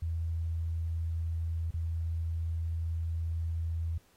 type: tone with dropouts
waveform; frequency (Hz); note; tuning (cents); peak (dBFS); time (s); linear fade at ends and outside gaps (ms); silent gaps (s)
sine; 82.41; E2; 0; -30; 0.02-3.98; 5; 1.708-1.739
effects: pink hiss -66 dBFS RMS until 4.16 s + AAC 48 kbps